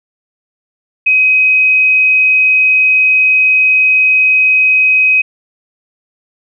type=tone; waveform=sine; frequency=2526 Hz; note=D#7; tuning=26 cents sharp; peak=-6 dBFS; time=1.06-5.22 s; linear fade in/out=10 ms; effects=none